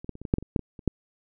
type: clicks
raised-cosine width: 3 ms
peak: -27 / -18 / -30 / -27 / -20 / -7 / -15 / -26 / -8 / -20 / -29 / -9 dBFS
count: 12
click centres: 0.045 / 0.093 / 0.154 / 0.216 / 0.252 / 0.339 / 0.384 / 0.426 / 0.562 / 0.593 / 0.792 / 0.877 s
effects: none